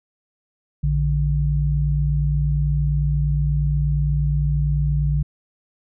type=tone pair together; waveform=sine; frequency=58.27 / 146.83 Hz; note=A#1 / D3; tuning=0 / 0 cents; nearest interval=octave + major third; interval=1600 cents; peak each=-20 / -19 dBFS; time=0.83-5.23 s; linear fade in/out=10 ms; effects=none